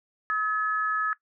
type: tone pair together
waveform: sine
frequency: 1281 / 1711.7 Hz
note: E6 / A6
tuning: -50 / -48 cents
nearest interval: perfect fourth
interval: 502 cents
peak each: -26 dBFS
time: 0.3-1.13 s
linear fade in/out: 0 ms
effects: noise-tail reverb RT60 0.1 s tail -19 dB re dry